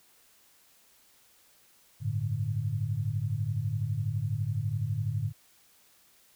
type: chord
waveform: sine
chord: G suspended second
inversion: none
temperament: equal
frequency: 98 / 110 / 146.83 Hz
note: G2 / A2 / D3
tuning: 0 / 0 / 0 cents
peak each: -34 / -30 / -34 dBFS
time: 2-5.33 s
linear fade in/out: 50 ms
effects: white hiss -62 dBFS RMS until 6.35 s